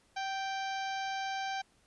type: harmonic tone with a mistuned harmonic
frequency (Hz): 784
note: G5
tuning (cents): 0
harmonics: 1 / 2 / 3 / 4 / 5 / 6 / 7 / 8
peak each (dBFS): -35 / -41 / -45 / -47 / -49 / -51 / -52 / -53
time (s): 0.16-1.62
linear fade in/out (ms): 10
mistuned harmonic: 1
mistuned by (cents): -22
effects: pink hiss -68 dBFS RMS until 1.86 s + resampled to 24000 Hz